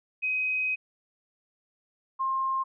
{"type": "tone pair in turn", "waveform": "sine", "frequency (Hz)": [2521, 1062.1], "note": ["D#7", "C6"], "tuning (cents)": [22, 26], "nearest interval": "octave + minor third", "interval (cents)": 1496, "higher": "first", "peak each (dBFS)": -25, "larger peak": "neither", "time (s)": [[0.22, 0.76], [2.19, 2.64]], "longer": "first", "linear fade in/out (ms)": 20, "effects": []}